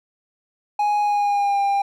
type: tone with pitch glide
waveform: triangle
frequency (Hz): 830.6 to 798.6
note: G#5 to G5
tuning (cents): 0 to +32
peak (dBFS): -15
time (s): 0.79-1.82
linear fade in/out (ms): 5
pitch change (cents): -68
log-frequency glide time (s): 1.01-1.61
effects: none